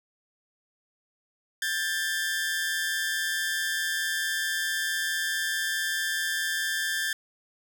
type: tone pair together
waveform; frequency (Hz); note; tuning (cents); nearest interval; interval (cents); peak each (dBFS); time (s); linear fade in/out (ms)
sawtooth; 1595 / 1759.6; G6 / A6; +30 / 0; major second; 170; -26; 1.62-7.13; 2
effects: none